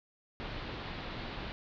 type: low-pass noise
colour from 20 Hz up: pink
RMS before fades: -41 dBFS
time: 0.4-1.52 s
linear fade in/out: 0 ms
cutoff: 4400 Hz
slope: 48 dB/octave
effects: none